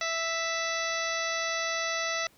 harmonic tone with a mistuned harmonic, 659.3 Hz, E5, in tune, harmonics 1 / 2 / 3 / 4 / 5 / 6 / 7 / 8 / 9, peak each -35 / -35 / -33 / -38 / -42 / -39 / -42 / -42 / -38 dBFS, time 0.01-2.27 s, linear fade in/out 2 ms, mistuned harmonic 5, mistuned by +65 cents, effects pink hiss -61 dBFS RMS until 2.37 s

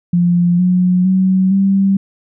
sine tone with pitch steps, 174.61 / 181.19 / 188.01 / 195.09 Hz, F3 / F#3 / F#3 / G3, 0 / -36 / +28 / -8 cents, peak -9 dBFS, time 0.13-1.97 s, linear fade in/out 5 ms, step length 460 ms, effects none

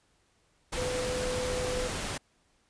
sine tone in noise, 502 Hz, B4, 28 cents sharp, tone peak -31 dBFS, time 0.77-1.88 s, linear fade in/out 10 ms, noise pink, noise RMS -34 dBFS, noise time 0.72-2.18 s, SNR 0 dB, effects pink hiss -69 dBFS RMS until 2.69 s + resampled to 22050 Hz

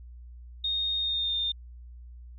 sine tone with pitch glide, 3700 to 3628 Hz, A#7 to A#7, -14 to -48 cents, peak -26 dBFS, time 0.64-1.52 s, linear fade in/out 5 ms, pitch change -34 cents, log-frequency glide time 0.99-1.36 s, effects added 60 Hz sine -43 dBFS peak until 2.38 s

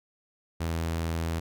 sawtooth tone, 82.41 Hz, E2, in tune, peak -24 dBFS, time 0.6-1.4 s, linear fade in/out 10 ms, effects none

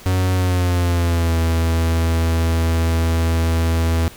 45% pulse tone with pitch glide, 92.5 to 82.41 Hz, F#2 to E2, 0 to 0 cents, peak -15 dBFS, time 0.06-4.08 s, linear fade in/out 0 ms, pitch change -200 cents, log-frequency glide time 0.33-1.37 s, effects pink hiss -41 dBFS RMS until 4.16 s

